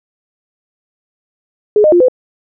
sine tone with pitch steps, 420 / 612 / 350.6 / 507 Hz, G#4 / D#5 / F4 / B4, +19 / -29 / +7 / +45 cents, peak -5 dBFS, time 1.76-2.084 s, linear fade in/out 2 ms, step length 81 ms, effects none

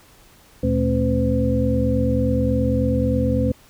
sine tone cluster, 75.3 / 118.7 / 218.3 / 267.6 / 508 Hz, D2 / A#2 / A3 / C4 / B4, +44 / +32 / -13 / +39 / +49 cents, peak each -23 dBFS, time 0.63-3.52 s, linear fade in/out 5 ms, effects pink hiss -51 dBFS RMS until 3.69 s

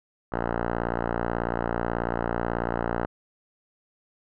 5% pulse tone with low-pass filter, 58.27 Hz, A#1, in tune, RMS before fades -28 dBFS, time 0.32-3.06 s, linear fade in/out 5 ms, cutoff 1200 Hz, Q 6.2, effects none

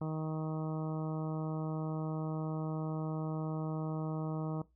harmonic tone, 157 Hz, D#3, 16 cents sharp, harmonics 1 / 2 / 3 / 4 / 5 / 6 / 7 / 8, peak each -35 / -41 / -45 / -47 / -49 / -51 / -52 / -53 dBFS, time 0.01-4.62 s, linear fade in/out 5 ms, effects noise-tail reverb RT60 0.2 s tail -19 dB re dry + added 60 Hz sine -68 dBFS peak until 4.75 s

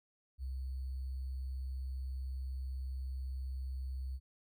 sine tone with sample-and-hold, 65.41 Hz, C2, in tune, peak -37 dBFS, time 0.38-4.2 s, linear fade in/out 50 ms, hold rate 4410 Hz, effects none

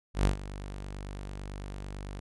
sawtooth tone with ADSR envelope, 48.99 Hz, G1, in tune, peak -17 dBFS, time 0.14-2.2 s, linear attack 110 ms, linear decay 110 ms, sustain -17 dB, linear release 9 ms, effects resampled to 24000 Hz

